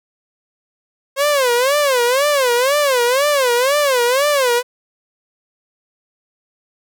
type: tone with vibrato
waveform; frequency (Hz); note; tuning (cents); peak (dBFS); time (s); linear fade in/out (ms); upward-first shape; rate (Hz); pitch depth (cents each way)
sawtooth; 531; C5; +25; -9; 1.16-4.63; 50; sine; 2; 190
effects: none